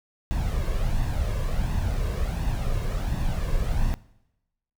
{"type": "noise with flanger", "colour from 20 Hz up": "brown", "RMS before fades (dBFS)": -25, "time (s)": [0.31, 3.94], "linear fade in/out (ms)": 0, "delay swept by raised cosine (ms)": [1.1, 1.86], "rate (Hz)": 1.4, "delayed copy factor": 0.55, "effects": ["noise-tail reverb RT60 0.9 s tail -20 dB re dry"]}